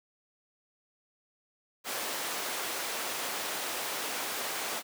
pink high-pass noise, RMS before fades -35 dBFS, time 1.84-4.83 s, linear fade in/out 50 ms, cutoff 490 Hz, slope 12 dB/octave, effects none

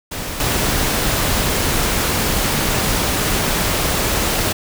pink noise with level steps, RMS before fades -26 / -18 dBFS, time 0.11-4.53 s, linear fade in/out 10 ms, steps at 0.4 s, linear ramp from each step 2 ms, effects none

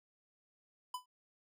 square tone with exponential decay, 1000 Hz, B5, 21 cents sharp, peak -36 dBFS, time 0.94-1.06 s, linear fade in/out 5 ms, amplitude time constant 24 ms, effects none

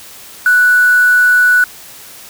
sine tone with quantisation, 1480 Hz, F#6, in tune, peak -6 dBFS, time 0.46-1.64 s, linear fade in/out 2 ms, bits 4, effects white hiss -35 dBFS RMS until 2.29 s

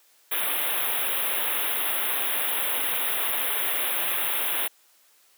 white band-stop noise, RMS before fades -26 dBFS, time 0.31-4.68 s, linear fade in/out 10 ms, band 3700 to 10000 Hz, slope 96 dB/octave, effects white hiss -60 dBFS RMS until 5.37 s + high-pass 400 Hz 12 dB/octave

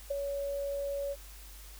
sine tone with ADSR envelope, 562 Hz, C#5, 24 cents sharp, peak -27 dBFS, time 0.1-1.16 s, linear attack 10 ms, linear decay 13 ms, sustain -5 dB, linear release 44 ms, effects added 50 Hz sine -48 dBFS peak until 1.79 s + white hiss -53 dBFS RMS until 1.79 s

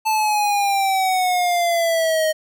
square exponential sweep, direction down, 880 to 622.3 Hz, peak -17 dBFS, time 0.05-2.33 s, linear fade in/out 20 ms, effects none

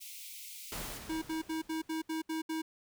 white high-pass noise, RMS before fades -47 dBFS, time 0-0.99 s, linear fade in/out 20 ms, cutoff 2100 Hz, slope 96 dB/octave
pink noise with exponential decay, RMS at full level -39 dBFS, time 0.72-2.38 s, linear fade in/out 1 ms, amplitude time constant 360 ms
square tone bursts, 319.3 Hz, D#4, 45 cents sharp, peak -34 dBFS, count 8, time 1.09-2.62 s, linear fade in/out 10 ms, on 130 ms, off 70 ms
effects none

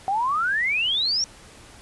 sine exponential sweep, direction up, 750 to 5710 Hz, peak -20 dBFS, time 0.08-1.24 s, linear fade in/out 0 ms, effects pink hiss -47 dBFS RMS until 1.81 s + resampled to 24000 Hz

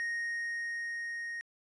triangle tone with level ramp, 1864.7 Hz, A#6, in tune, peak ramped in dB -30 to -35 dBFS, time 0-1.41 s, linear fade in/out 0 ms, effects resampled to 22050 Hz

